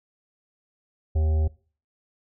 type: harmonic tone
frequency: 78 Hz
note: D#2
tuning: 5 cents sharp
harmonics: 1 / 3 / 5 / 7 / 9 / 10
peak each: -19 / -41 / -38 / -40 / -47 / -49 dBFS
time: 1.15-1.48 s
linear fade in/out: 10 ms
effects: noise-tail reverb RT60 0.4 s tail -21 dB re dry